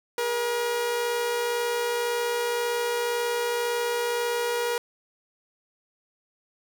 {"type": "tone pair together", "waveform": "sawtooth", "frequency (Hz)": [415.6, 477.5], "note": ["G#4", "A#4"], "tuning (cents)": [1, 42], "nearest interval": "major second", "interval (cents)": 241, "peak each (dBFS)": [-32, -21], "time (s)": [0.18, 4.78], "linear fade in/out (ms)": 2, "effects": []}